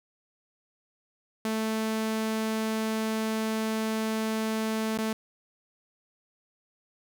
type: tone with dropouts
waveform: sawtooth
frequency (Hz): 220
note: A3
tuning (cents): 0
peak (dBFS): -23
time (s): 1.45-5.13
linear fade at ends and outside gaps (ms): 2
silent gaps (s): 4.976-4.986
effects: none